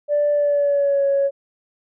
sine tone with pitch glide, 586 to 555.7 Hz, D5 to C#5, -4 to +4 cents, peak -14 dBFS, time 0.08-1.31 s, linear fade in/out 50 ms, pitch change -92 cents, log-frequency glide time 0.32-1.05 s, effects tanh soft clip ceiling -11 dBFS

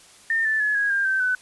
sine tone with pitch steps, 1813 / 1757.3 / 1703.4 / 1651 / 1600.3 / 1551.2 / 1503.6 Hz, A#6 / A6 / G#6 / G#6 / G6 / G6 / F#6, -49 / -3 / +43 / -11 / +35 / -19 / +27 cents, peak -19 dBFS, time 0.3-1.35 s, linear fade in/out 2 ms, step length 150 ms, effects white hiss -50 dBFS RMS until 1.41 s + resampled to 24000 Hz

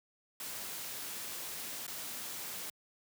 white noise with dropouts, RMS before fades -42 dBFS, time 0.4-2.7 s, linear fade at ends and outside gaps 2 ms, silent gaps 1.867-1.878 s, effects high-pass 100 Hz 12 dB/octave

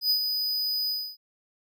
square tone with ADSR envelope, 4978 Hz, D#8, in tune, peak -20 dBFS, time 0.01-1.17 s, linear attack 92 ms, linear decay 87 ms, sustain -6 dB, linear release 280 ms, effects none

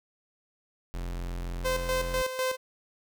45% pulse tone, 43.65 Hz, F1, in tune, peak -32 dBFS, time 0.94-2.22 s, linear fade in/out 0 ms
sawtooth tone with tremolo, 516 Hz, C5, 24 cents flat, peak -22 dBFS, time 1.64-2.57 s, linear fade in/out 20 ms, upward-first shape square, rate 4 Hz, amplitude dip 60%
effects none

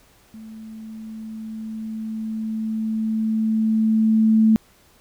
sine tone with level ramp, 220 Hz, A3, in tune, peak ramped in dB -36 to -11 dBFS, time 0.34-4.56 s, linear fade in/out 0 ms, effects pink hiss -55 dBFS RMS until 5 s

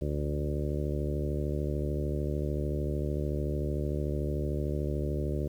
harmonic tone with a mistuned harmonic, 73.42 Hz, D2, in tune, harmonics 1 / 2 / 3 / 4 / 5 / 6 / 7 / 8, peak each -32 / -34 / -40 / -39 / -37 / -42 / -42 / -42 dBFS, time 0.01-5.48 s, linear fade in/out 10 ms, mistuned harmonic 1, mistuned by -30 cents, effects 10-bit

